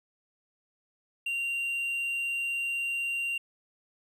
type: tone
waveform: triangle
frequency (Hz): 2768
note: F7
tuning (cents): -16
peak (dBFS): -27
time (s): 1.26-3.38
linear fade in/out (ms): 5
effects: none